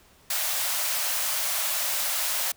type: high-pass noise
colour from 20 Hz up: white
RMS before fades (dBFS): -27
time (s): 0.3-2.52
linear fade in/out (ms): 5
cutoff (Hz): 540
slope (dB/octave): 96
effects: pink hiss -57 dBFS RMS until 2.56 s